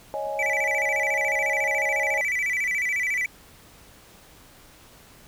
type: chord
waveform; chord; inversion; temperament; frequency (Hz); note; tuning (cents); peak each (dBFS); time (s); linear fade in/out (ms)
sine; C# suspended second; none; just; 554.4 / 623.7 / 831.5; C#5 / D#5 / G#5; 0 / +4 / +2; -31; 0.14-2.21; 0
type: tone with vibrato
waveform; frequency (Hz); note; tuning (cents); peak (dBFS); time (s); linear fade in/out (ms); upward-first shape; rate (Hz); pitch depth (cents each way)
triangle; 2139; C7; +38; -21; 0.39-3.26; 2; square; 14; 130
effects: pink hiss -51 dBFS RMS until 5.27 s